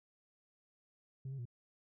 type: tone with pitch steps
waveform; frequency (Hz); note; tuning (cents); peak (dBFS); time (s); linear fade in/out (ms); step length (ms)
sine; 132.9 / 136.3 / 120; C3 / C#3 / B2; +27 / -29 / -49; -38; 1.25-1.454; 5; 68
effects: tanh soft clip ceiling -39 dBFS